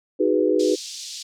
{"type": "chord", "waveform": "sine", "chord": "G# minor seventh", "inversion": "second", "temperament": "equal", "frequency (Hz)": [311.1, 370, 415.3, 493.9], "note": ["D#4", "F#4", "G#4", "B4"], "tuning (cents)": [0, 0, 0, 0], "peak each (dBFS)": -22, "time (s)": [0.19, 0.76], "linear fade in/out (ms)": 20}
{"type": "band-pass noise", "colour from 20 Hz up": "white", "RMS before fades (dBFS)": -35, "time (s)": [0.59, 1.23], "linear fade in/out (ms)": 10, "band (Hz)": [3600, 6400], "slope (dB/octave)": 24}
{"effects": []}